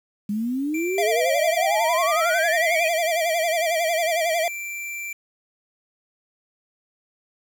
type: exponential sweep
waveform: sine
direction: up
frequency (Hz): 200.6 to 2518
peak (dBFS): -22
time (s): 0.29-2.88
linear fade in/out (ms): 5
type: tone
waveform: square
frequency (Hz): 2349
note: D7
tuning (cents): 0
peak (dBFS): -30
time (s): 0.74-5.13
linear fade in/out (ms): 5
type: tone with vibrato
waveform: square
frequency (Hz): 662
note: E5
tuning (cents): +7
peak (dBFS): -21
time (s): 0.98-4.48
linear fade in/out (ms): 2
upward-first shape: sine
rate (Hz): 11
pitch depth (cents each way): 96
effects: 8-bit